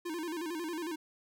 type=tone with vibrato; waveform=square; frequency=329.6 Hz; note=E4; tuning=in tune; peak=-36 dBFS; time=0.05-0.96 s; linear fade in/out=10 ms; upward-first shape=square; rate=11 Hz; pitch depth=100 cents each way; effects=none